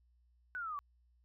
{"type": "linear sweep", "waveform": "sine", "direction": "down", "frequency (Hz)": [1509, 1118], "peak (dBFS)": -38, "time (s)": [0.55, 0.79], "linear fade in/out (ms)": 0, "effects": ["added 60 Hz sine -67 dBFS peak until 1.24 s"]}